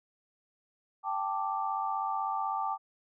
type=chord; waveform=sine; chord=G suspended second; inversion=none; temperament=equal; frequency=784 / 880 / 1174.7 Hz; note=G5 / A5 / D6; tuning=0 / 0 / 0 cents; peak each=-34 dBFS; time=1.03-2.78 s; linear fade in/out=50 ms; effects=none